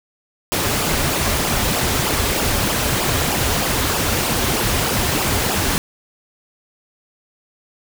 pink noise with flanger, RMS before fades -19 dBFS, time 0.52-5.78 s, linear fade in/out 0 ms, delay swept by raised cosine 0.48 to 6.38 ms, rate 3.2 Hz, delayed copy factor -0.65, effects none

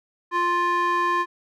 square tone with band-pass filter, 349.9 Hz, F4, 3 cents sharp, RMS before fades -22 dBFS, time 0.31-1.26 s, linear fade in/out 50 ms, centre 1300 Hz, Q 9.9, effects none

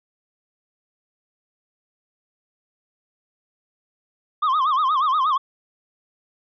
triangle tone with vibrato, 1141 Hz, C#6, 50 cents sharp, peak -15 dBFS, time 4.42-5.38 s, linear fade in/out 10 ms, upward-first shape sine, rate 8.4 Hz, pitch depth 180 cents each way, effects resampled to 11025 Hz

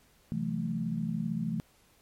sine chord, F# half-diminished seventh, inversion second, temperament equal with one note detuned, 130.81 / 166.92 / 185 / 220 Hz, C3 / E3 / F#3 / A3, 0 / +22 / 0 / 0 cents, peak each -39 / -33 / -39 / -33 dBFS, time 0.32-1.6 s, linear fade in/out 0 ms, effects pink hiss -64 dBFS RMS until 2.01 s + MP3 64 kbps

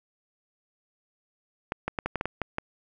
clicks, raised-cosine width 0.5 ms, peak -13 dBFS, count 9, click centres 1.721 / 1.88 / 1.988 / 2.06 / 2.157 / 2.211 / 2.256 / 2.417 / 2.584 s, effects none

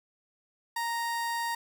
30% pulse tone, 932.3 Hz, A#5, in tune, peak -27 dBFS, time 0.76-1.55 s, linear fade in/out 5 ms, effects none

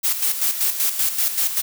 blue noise with tremolo, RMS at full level -19 dBFS, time 0.03-1.62 s, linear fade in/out 20 ms, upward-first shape square, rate 5.2 Hz, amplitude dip 60%, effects none

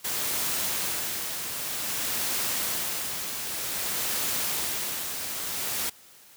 white noise with tremolo, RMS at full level -28 dBFS, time 0.04-5.9 s, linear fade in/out 10 ms, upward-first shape sine, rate 0.53 Hz, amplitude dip 45%, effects white hiss -53 dBFS RMS until 6.36 s + high-pass 60 Hz 12 dB/octave

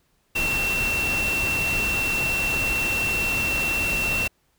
sine tone in noise, 2709 Hz, E7, 47 cents sharp, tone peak -22 dBFS, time 0.35-4.28 s, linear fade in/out 10 ms, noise pink, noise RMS -29 dBFS, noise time 0.35-4.28 s, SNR +4 dB, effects pink hiss -67 dBFS RMS until 4.58 s

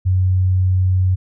sine tone, 92.7 Hz, F#2, 4 cents sharp, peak -12 dBFS, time 0.05-1.16 s, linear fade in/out 20 ms, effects none

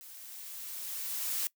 blue noise with level ramp, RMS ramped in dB -50 to -32 dBFS, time 0.01-1.47 s, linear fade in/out 0 ms, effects noise-tail reverb RT60 0.1 s tail -21 dB re dry

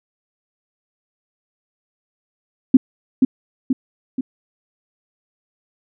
sine tone with echo, 260 Hz, C4, 11 cents flat, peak -3 dBFS, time 2.74-2.77 s, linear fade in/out 5 ms, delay 480 ms, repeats 3, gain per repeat -5 dB, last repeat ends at 4.21 s, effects none

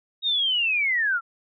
sine linear sweep, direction down, 3777 to 1318.5 Hz, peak -20 dBFS, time 0.22-1.21 s, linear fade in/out 50 ms, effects none

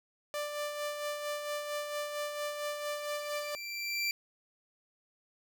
sawtooth tone with tremolo, 590 Hz, D5, 8 cents sharp, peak -29 dBFS, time 0.34-3.55 s, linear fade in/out 0 ms, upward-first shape sine, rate 4.4 Hz, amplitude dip 45%
25% pulse tone with exponential growth, 2351 Hz, D7, 1 cent sharp, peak -25 dBFS, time 2.27-4.11 s, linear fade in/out 1 ms, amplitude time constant 400 ms
effects none

